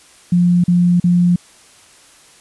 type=tone bursts; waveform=sine; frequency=176 Hz; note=F3; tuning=14 cents sharp; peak=-9 dBFS; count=3; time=0.32-1.36 s; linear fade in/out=5 ms; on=320 ms; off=40 ms; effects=white hiss -46 dBFS RMS until 2.4 s + resampled to 24000 Hz